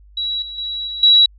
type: tone with level steps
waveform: sine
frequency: 3896 Hz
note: B7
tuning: 24 cents flat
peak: -19 / -28 / -22 / -24 / -7 dBFS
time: 0.17-1.26 s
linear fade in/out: 5 ms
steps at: 0.42 / 0.58 / 0.87 / 1.03 s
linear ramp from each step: 2 ms
effects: added 50 Hz sine -43 dBFS peak until 1.38 s